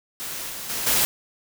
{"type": "noise with level steps", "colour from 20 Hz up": "white", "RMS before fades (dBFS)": [-32, -34, -28, -20], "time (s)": [0.2, 1.05], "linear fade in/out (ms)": 0, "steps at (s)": [0.49, 0.69, 0.86], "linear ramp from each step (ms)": 10, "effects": []}